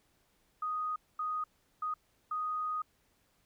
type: tone bursts at uneven times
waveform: sine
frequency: 1244.5 Hz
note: D#6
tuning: in tune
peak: -32 dBFS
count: 4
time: 0.62-0.96 / 1.19-1.44 / 1.82-1.94 / 2.31-2.82 s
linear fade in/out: 5 ms
effects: pink hiss -72 dBFS RMS until 3.45 s

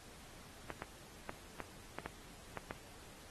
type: clicks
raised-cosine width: 0.5 ms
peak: -26 dBFS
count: 8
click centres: 0.703 / 0.821 / 1.294 / 1.603 / 1.986 / 2.06 / 2.573 / 2.709 s
effects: pink hiss -57 dBFS RMS until 3.3 s + AAC 32 kbps

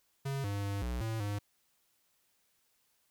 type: tone with pitch steps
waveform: square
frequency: 137.3 / 100.8 / 100.1 / 60.8 / 111.9 / 102.4 Hz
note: C#3 / G2 / G2 / B1 / A2 / G#2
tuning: -16 / +49 / +37 / -26 / +30 / -24 cents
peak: -34 dBFS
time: 0.25-1.39 s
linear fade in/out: 10 ms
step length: 190 ms
effects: white hiss -74 dBFS RMS until 3.1 s

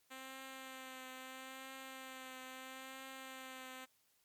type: tone with vibrato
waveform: 5% pulse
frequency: 262 Hz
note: C4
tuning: 2 cents sharp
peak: -37 dBFS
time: 0.1-3.86 s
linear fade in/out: 20 ms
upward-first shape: triangle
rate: 0.76 Hz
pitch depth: 25 cents each way
effects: white hiss -75 dBFS RMS until 4.24 s + MP3 96 kbps

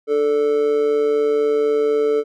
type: tone with amplitude modulation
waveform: triangle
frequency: 440 Hz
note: A4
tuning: in tune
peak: -10 dBFS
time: 0.07-2.24 s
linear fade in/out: 50 ms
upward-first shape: sine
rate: 144 Hz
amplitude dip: 60%
effects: none

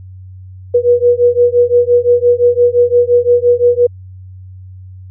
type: beating tone pair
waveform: sine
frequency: 481.8 / 487.6 Hz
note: B4 / B4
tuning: -43 / -22 cents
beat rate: 5.8 Hz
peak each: -10 dBFS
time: 0.74-3.87 s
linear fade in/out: 10 ms
effects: added 93 Hz sine -30 dBFS peak until 5.1 s

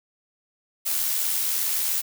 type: noise with amplitude modulation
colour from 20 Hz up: blue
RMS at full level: -23 dBFS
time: 0.85-2.02 s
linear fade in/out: 20 ms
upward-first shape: sine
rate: 79.9 Hz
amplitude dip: 40%
effects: none

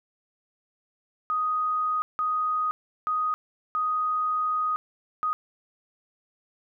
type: tone bursts at uneven times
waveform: sine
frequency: 1247 Hz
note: D#6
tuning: 3 cents sharp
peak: -23 dBFS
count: 5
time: 1.3-2.02 / 2.19-2.71 / 3.07-3.34 / 3.75-4.76 / 5.23-5.33 s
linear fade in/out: 0 ms
effects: none

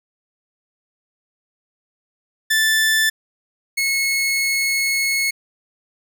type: tone pair in turn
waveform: sawtooth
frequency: 1760 / 2184 Hz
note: A6 / C#7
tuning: 0 / -26 cents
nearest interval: major third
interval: 374 cents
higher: second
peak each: -11 / -14 dBFS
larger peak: first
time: 2.5-3.1 / 3.77-5.31 s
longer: second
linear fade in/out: 10 ms
effects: none

